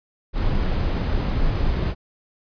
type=noise; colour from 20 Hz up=brown; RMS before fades=-21 dBFS; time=0.33-1.95 s; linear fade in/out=50 ms; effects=resampled to 11025 Hz

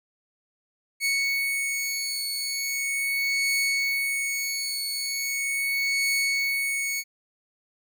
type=beating tone pair; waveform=sawtooth; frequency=2217 / 2217.39 Hz; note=C#7 / C#7; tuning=0 / 0 cents; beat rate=0.39 Hz; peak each=-23 / -26 dBFS; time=1-7.04 s; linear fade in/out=50 ms; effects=none

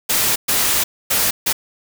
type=noise bursts at uneven times; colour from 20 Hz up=white; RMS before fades=-17 dBFS; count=4; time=0.09-0.36 / 0.48-0.84 / 1.1-1.31 / 1.46-1.53 s; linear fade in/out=10 ms; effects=none

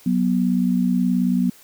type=tone pair together; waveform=sine; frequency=185.52 / 244.2 Hz; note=F#3 / B3; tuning=+5 / -19 cents; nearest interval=perfect fourth; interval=476 cents; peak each=-19 dBFS; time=0.06-1.5 s; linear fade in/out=5 ms; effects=white hiss -49 dBFS RMS until 1.63 s

